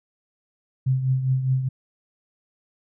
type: tone with tremolo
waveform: sine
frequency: 130.81 Hz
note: C3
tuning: in tune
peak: -16 dBFS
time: 0.86-1.69 s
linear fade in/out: 10 ms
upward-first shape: triangle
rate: 4.9 Hz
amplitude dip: 65%
effects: none